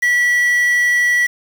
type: tone with quantisation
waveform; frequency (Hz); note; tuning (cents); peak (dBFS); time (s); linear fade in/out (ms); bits
triangle; 1948; B6; -24; -10; 0.02-1.27; 10; 5
effects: none